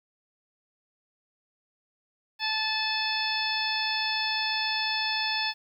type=harmonic tone with a mistuned harmonic; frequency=873 Hz; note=A5; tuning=14 cents flat; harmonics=1 / 2 / 3 / 4 / 5 / 6; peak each=-33 / -33 / -33 / -33 / -33 / -33 dBFS; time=2.39-5.54 s; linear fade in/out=50 ms; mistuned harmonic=3; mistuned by=-17 cents; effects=10-bit